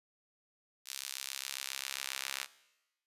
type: tone with high-pass filter sweep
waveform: sawtooth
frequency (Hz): 67.4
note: C#2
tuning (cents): -48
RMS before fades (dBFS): -41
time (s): 0.85-2.47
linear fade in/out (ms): 50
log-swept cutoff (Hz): 4300 to 2100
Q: 0.79
effects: noise-tail reverb RT60 1.0 s tail -19 dB re dry + resampled to 32000 Hz